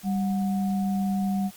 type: tone pair together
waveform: sine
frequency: 196.22 / 730 Hz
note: G3 / F#5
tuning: +2 / -24 cents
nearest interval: octave + major seventh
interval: 2274 cents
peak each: -23 / -34 dBFS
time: 0.03-1.51 s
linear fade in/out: 50 ms
effects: white hiss -49 dBFS RMS until 1.56 s + Opus 48 kbps